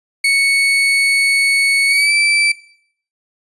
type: tone with pitch glide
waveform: 35% pulse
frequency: 2217 to 2325 Hz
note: C#7 to D7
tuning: 0 to -18 cents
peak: -9 dBFS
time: 0.24-2.52 s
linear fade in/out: 5 ms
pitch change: +82 cents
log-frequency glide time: 1.88-2.12 s
effects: noise-tail reverb RT60 0.6 s tail -17 dB re dry + resampled to 24000 Hz